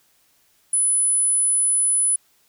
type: tone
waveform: sine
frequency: 10000 Hz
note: D#9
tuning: 8 cents sharp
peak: -16 dBFS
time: 0.73-2.16 s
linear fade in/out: 5 ms
effects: white hiss -61 dBFS RMS until 2.48 s